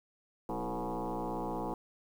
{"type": "tone with frequency modulation", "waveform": "sine", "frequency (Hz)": 261.6, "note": "C4", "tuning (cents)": 0, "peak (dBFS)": -33, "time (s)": [0.49, 1.74], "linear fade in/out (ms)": 2, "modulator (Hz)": 117, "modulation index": 6.3, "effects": ["10-bit"]}